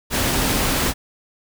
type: tone in noise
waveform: sine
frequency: 261.6 Hz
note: C4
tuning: in tune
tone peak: -29 dBFS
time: 0.1-0.94 s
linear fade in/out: 50 ms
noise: pink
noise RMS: -20 dBFS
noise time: 0.1-0.94 s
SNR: -12 dB
effects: none